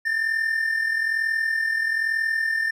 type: tone pair together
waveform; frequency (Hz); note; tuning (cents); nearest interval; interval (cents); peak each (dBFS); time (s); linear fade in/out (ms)
triangle; 1758.9 / 1800; A6 / A6; -1 / +39; unison; 40; -27 / -20; 0.05-2.71; 10
effects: none